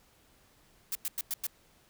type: noise bursts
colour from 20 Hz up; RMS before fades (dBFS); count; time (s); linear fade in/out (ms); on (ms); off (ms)
blue; -33; 5; 0.92-1.468; 2; 32; 97
effects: pink hiss -64 dBFS RMS until 1.89 s